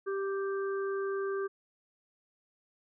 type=harmonic tone; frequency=392 Hz; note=G4; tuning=in tune; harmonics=1 / 3 / 4; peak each=-31 / -41 / -43 dBFS; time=0.06-1.48 s; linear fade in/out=20 ms; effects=none